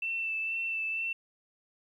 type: tone with vibrato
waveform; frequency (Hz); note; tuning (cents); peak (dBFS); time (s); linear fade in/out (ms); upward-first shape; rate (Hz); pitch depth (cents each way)
sine; 2666; E7; +19; -30; 0.02-1.13; 5; sine; 2.1; 21
effects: 11-bit